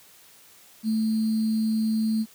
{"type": "tone with sample-and-hold", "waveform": "sine", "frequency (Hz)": 220, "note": "A3", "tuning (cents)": 0, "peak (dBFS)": -21, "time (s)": [0.83, 2.26], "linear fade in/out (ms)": 50, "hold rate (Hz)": 4410, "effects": ["white hiss -53 dBFS RMS until 2.34 s", "high-pass 60 Hz 12 dB/octave"]}